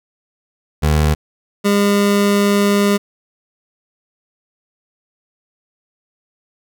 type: tone pair in turn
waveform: 25% pulse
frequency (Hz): 76.2 / 202.6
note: D#2 / G#3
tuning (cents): -36 / -43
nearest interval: octave + perfect fourth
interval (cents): 1693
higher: second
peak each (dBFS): -8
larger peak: neither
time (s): 0.82-1.15 / 1.64-2.98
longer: second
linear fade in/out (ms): 20
effects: none